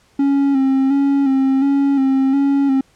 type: tone with vibrato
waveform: triangle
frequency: 272.8 Hz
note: C#4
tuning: 28 cents flat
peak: -10 dBFS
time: 0.19-2.81 s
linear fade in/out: 5 ms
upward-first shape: square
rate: 1.4 Hz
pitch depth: 35 cents each way
effects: pink hiss -55 dBFS RMS until 2.95 s + low-pass 9000 Hz 12 dB/octave